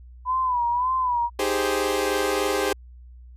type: tone with vibrato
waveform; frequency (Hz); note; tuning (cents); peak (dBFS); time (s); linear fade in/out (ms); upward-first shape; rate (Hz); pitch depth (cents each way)
sine; 992; B5; +7; -20; 0.25-1.3; 50; sine; 1.8; 83
type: chord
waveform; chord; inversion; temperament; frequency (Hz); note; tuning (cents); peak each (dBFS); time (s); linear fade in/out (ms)
sawtooth; Ab major seventh; second; equal; 311.1 / 392 / 415.3 / 523.3; Eb4 / G4 / Ab4 / C5; 0 / 0 / 0 / 0; -27 / -22 / -23 / -23; 1.39-2.73; 5
effects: added 61 Hz sine -42 dBFS peak until 3.36 s + resampled to 32000 Hz